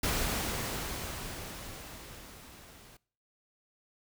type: noise with level ramp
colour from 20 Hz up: pink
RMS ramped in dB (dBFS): -30 to -55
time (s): 0.03-2.97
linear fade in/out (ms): 5
effects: noise-tail reverb RT60 0.5 s tail -23 dB re dry